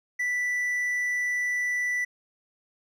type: tone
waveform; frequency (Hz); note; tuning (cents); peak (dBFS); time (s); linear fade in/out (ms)
triangle; 1973; B6; -2; -23; 0.19-2.05; 10
effects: none